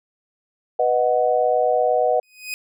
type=chord; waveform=sine; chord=B major; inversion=none; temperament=equal; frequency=493.9 / 622.3 / 740 Hz; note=B4 / D#5 / F#5; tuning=0 / 0 / 0 cents; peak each=-20 dBFS; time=0.79-2.2 s; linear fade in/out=5 ms
type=tone with exponential growth; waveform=sawtooth; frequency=2500 Hz; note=D#7; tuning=8 cents sharp; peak=-20 dBFS; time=2.23-2.54 s; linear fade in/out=0 ms; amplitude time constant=67 ms
effects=none